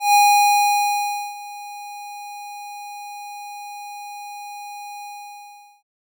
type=tone with ADSR envelope; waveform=square; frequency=820 Hz; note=G#5; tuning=22 cents flat; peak=-11 dBFS; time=0-5.83 s; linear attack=140 ms; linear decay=1200 ms; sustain=-22 dB; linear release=790 ms; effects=none